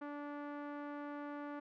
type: tone with low-pass filter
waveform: sawtooth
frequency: 290.6 Hz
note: D4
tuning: 18 cents flat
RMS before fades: -45 dBFS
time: 0.01-1.6 s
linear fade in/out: 10 ms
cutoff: 1400 Hz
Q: 1.5
effects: none